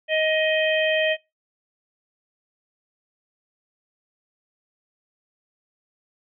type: harmonic tone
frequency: 627 Hz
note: D#5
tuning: 13 cents sharp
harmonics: 1 / 3 / 4 / 5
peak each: -21 / -26 / -27 / -28 dBFS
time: 0.08-1.17 s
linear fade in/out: 50 ms
effects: noise-tail reverb RT60 0.2 s tail -20 dB re dry